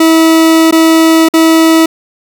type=tone with dropouts; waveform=40% pulse; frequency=323.9 Hz; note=E4; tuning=30 cents flat; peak=-3 dBFS; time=0-1.86 s; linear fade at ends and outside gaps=5 ms; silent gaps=0.711-0.724 / 1.287-1.337 s; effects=none